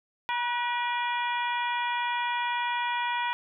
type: harmonic tone with a mistuned harmonic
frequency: 480.9 Hz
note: B4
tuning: 46 cents flat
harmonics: 2 / 3 / 4 / 5 / 6 / 7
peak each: -28 / -36 / -35 / -36 / -42 / -39 dBFS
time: 0.29-3.33 s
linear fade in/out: 0 ms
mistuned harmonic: 3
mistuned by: +45 cents
effects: none